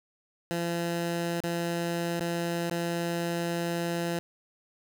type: tone with dropouts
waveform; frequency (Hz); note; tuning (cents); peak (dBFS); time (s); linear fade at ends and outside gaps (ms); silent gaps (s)
15% pulse; 170.6; F3; -40; -22; 0.51-4.19; 0; 1.404-1.437 / 2.196-2.206 / 2.697-2.711
effects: none